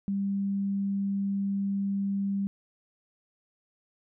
sine tone, 197.9 Hz, G3, 17 cents sharp, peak -26 dBFS, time 0.08-2.47 s, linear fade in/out 0 ms, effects none

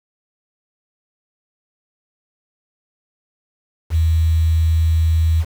sine tone with quantisation, 81 Hz, E2, 30 cents flat, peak -12 dBFS, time 3.9-5.45 s, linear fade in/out 50 ms, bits 6, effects none

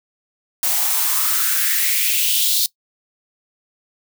blue noise with high-pass filter sweep, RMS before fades -18 dBFS, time 0.63-2.66 s, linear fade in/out 0 ms, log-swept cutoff 660 to 4100 Hz, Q 3.9, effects noise-tail reverb RT60 0.1 s tail -21 dB re dry

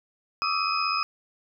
sine tone cluster, 1141 / 1237 / 1313 / 2509 / 5060 Hz, C#6 / D#6 / E6 / D#7 / D#8, +50 / -10 / -7 / +14 / +28 cents, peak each -30 dBFS, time 0.42-1.03 s, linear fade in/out 0 ms, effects none

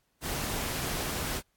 pink noise, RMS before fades -33 dBFS, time 0.21-1.42 s, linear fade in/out 50 ms, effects pink hiss -74 dBFS RMS until 1.56 s + AAC 64 kbps

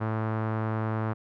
sawtooth tone with low-pass filter, 110 Hz, A2, in tune, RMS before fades -29 dBFS, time 0-1.14 s, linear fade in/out 20 ms, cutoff 1300 Hz, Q 1.8, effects none

